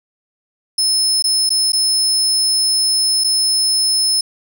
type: tone with dropouts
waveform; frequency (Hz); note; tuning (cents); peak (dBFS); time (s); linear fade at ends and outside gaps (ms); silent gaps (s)
30% pulse; 5220; E8; -18; -9; 0.78-4.21; 5; 1.224-1.24 / 1.493-1.503 / 1.721-1.731 / 3.239-3.243
effects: none